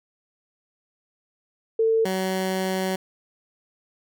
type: tone pair in turn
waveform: sine / 15% pulse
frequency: 447.9 / 188.32 Hz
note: A4 / F#3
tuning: +31 / +31 cents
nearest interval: octave + minor third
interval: 1500 cents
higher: first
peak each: -17 dBFS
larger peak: neither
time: 1.79-2.05 / 2.05-2.96 s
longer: second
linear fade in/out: 5 ms
effects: none